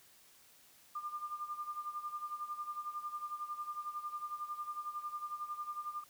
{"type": "tone with tremolo", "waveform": "sine", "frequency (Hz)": 1200, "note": "D6", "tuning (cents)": 37, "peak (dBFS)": -36, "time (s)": [0.95, 6.04], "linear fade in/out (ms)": 5, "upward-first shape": "sine", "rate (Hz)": 11, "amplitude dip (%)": 75, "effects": ["white hiss -63 dBFS RMS until 6.09 s"]}